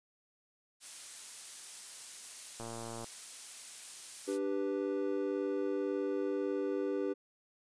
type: noise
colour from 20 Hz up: blue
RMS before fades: -44 dBFS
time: 0.8-4.39 s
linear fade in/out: 50 ms
type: click train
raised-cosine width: 1 ms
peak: -30 dBFS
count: 52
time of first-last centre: 2.6-3.043 s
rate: 115 Hz
type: chord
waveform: triangle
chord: G major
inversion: second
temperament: equal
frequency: 293.7 / 392 / 493.9 Hz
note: D4 / G4 / B4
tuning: 0 / 0 / 0 cents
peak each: -35 / -33 / -36 dBFS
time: 4.27-7.14 s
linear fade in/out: 20 ms
effects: resampled to 22050 Hz